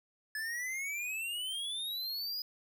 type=exponential sweep; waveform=square; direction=up; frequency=1713 to 4995 Hz; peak=-36 dBFS; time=0.35-2.42 s; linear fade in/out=2 ms; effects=none